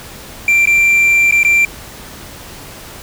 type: tone with dropouts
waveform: triangle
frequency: 2359 Hz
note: D7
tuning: 7 cents sharp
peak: -6 dBFS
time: 0.48-1.65 s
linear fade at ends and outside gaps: 2 ms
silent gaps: 0.656-0.672 / 1.311-1.323 / 1.432-1.448 s
effects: pink hiss -33 dBFS RMS until 3.02 s